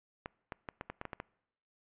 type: clicks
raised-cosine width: 0.5 ms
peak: -24 dBFS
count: 9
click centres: 0.259 / 0.522 / 0.688 / 0.811 / 0.9 / 1.014 / 1.053 / 1.132 / 1.201 s
effects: noise-tail reverb RT60 0.8 s tail -24 dB re dry + resampled to 8000 Hz